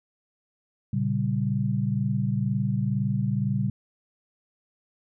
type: chord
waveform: sine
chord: G diminished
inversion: first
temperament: equal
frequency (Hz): 116.54 / 138.59 / 196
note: Bb2 / Db3 / G3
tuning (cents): 0 / 0 / 0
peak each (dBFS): -27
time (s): 0.93-3.7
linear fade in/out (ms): 5
effects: none